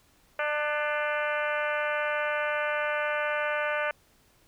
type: harmonic tone with a mistuned harmonic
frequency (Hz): 298.4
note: D4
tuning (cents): +28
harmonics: 2 / 3 / 4 / 5 / 6 / 7 / 8 / 9 / 10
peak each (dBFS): -30 / -37 / -35 / -32 / -36 / -38 / -38 / -42 / -46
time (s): 0.39-3.91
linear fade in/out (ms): 2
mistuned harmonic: 6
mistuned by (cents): -38
effects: pink hiss -63 dBFS RMS until 4.47 s